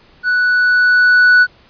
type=tone with level ramp; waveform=triangle; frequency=1480 Hz; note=F#6; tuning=in tune; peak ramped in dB=-10 to -3 dBFS; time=0.23-1.47 s; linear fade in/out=50 ms; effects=pink hiss -48 dBFS RMS until 1.69 s + resampled to 11025 Hz